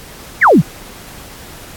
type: exponential sweep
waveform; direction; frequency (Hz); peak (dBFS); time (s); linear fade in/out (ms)
sine; down; 2377 to 120.5; -4; 0.41-0.62; 20
effects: pink hiss -35 dBFS RMS until 1.76 s + AAC 64 kbps